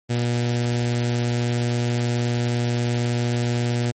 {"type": "tone with notch filter", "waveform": "sawtooth", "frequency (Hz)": 120, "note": "B2", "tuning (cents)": -49, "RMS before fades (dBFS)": -22, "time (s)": [0.09, 3.92], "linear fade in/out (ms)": 20, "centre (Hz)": 1100, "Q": 1.3, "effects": ["MP3 32 kbps"]}